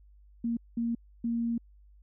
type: tone bursts at uneven times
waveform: sine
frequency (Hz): 233.1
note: A#3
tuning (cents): 0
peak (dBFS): -27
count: 3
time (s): 0.44-0.57 / 0.77-0.95 / 1.24-1.58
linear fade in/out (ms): 5
effects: added 50 Hz sine -54 dBFS peak until 2.02 s